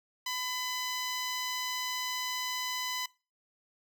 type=tone; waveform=10% pulse; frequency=1005 Hz; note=B5; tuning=30 cents sharp; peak=-24 dBFS; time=0.26-3.06 s; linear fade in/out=5 ms; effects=noise-tail reverb RT60 0.3 s tail -21 dB re dry